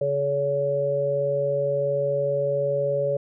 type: harmonic tone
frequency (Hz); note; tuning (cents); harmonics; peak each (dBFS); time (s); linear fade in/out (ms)
141.4; C#3; +35; 1 / 3 / 4; -31 / -28 / -22; 0.01-3.17; 5
effects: none